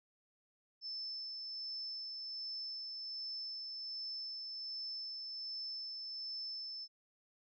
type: tone with tremolo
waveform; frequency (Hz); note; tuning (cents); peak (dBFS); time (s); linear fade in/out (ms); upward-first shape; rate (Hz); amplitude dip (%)
sine; 5274; E8; 0; -40; 0.81-6.88; 50; sine; 1.3; 25
effects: none